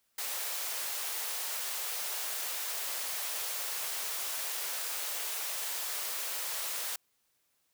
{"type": "high-pass noise", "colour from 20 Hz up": "white", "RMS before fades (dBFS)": -36, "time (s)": [0.18, 6.96], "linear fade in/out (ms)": 5, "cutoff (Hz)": 460, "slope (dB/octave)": 24, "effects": ["white hiss -75 dBFS RMS until 7.73 s"]}